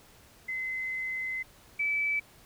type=tone pair in turn; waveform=sine; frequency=2049 / 2306 Hz; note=C7 / D7; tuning=-37 / -32 cents; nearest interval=major second; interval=205 cents; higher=second; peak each=-31 / -26 dBFS; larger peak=second; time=0.48-1.43 / 1.79-2.2 s; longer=first; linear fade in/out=10 ms; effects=pink hiss -57 dBFS RMS until 2.45 s